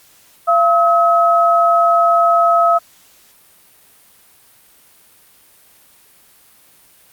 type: tone pair together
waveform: sine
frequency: 683 / 1282.6 Hz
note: F5 / E6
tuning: -39 / -48 cents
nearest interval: major seventh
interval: 1091 cents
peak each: -12 dBFS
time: 0.47-2.79 s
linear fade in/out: 20 ms
effects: white hiss -49 dBFS RMS until 7.12 s + Opus 48 kbps